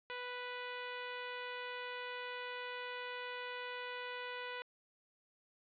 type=tone; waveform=10% pulse; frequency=493.9 Hz; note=B4; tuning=in tune; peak=-33 dBFS; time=0.1-4.62 s; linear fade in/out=0 ms; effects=resampled to 11025 Hz